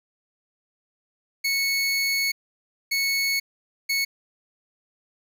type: tone bursts at uneven times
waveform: 25% pulse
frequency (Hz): 2206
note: C#7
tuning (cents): -9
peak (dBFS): -18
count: 3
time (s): 1.44-2.32 / 2.91-3.4 / 3.89-4.05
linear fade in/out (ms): 10
effects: none